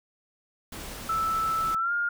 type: noise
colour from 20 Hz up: pink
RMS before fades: -39 dBFS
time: 0.72-1.75 s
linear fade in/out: 5 ms
type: tone with pitch glide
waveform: sine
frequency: 1318.5 to 1413.1 Hz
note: E6 to F6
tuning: 0 to +20 cents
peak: -24 dBFS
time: 1.09-2.09 s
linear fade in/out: 5 ms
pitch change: +120 cents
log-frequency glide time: 1.77-1.92 s
effects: none